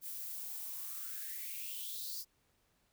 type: noise with high-pass filter sweep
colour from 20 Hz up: violet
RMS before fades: -43 dBFS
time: 0.01-2.25 s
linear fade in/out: 50 ms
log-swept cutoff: 430 to 5100 Hz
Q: 6.8
effects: pink hiss -75 dBFS RMS until 2.92 s